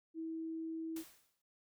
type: tone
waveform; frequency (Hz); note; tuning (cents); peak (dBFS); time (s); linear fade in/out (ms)
sine; 324.1; E4; -29; -39; 0.14-1.04; 50
type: noise with exponential decay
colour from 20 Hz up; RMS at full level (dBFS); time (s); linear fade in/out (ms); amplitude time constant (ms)
white; -49; 0.96-1.42; 5; 100
effects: none